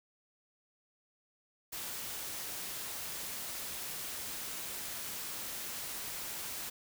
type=noise; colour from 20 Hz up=white; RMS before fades=-41 dBFS; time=1.72-6.7 s; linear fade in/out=10 ms; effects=none